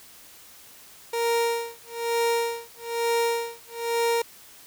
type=tone with tremolo; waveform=30% pulse; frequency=466.2 Hz; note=A#4; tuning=in tune; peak=-18 dBFS; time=1.13-4.22 s; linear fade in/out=5 ms; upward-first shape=sine; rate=1.1 Hz; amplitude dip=100%; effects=white hiss -49 dBFS RMS until 4.66 s